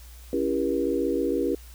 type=chord; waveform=sine; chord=C# diminished seventh; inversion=none; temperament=just; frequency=277.2 / 332.6 / 399.1 / 479 Hz; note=C#4 / E4 / G4 / Bb4; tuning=0 / +16 / +31 / +47 cents; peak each=-28 dBFS; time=0.33-1.55 s; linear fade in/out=2 ms; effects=added 60 Hz sine -43 dBFS peak until 1.74 s + white hiss -52 dBFS RMS until 1.74 s